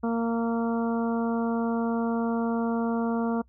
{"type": "harmonic tone", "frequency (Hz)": 230.8, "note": "A#3", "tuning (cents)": -17, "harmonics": [1, 2, 3, 4, 5, 6], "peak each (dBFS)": [-25, -31, -35, -37, -39, -41], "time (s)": [0.03, 3.42], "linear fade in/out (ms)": 10, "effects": ["noise-tail reverb RT60 0.1 s tail -25 dB re dry", "added 62 Hz sine -56 dBFS peak until 3.48 s"]}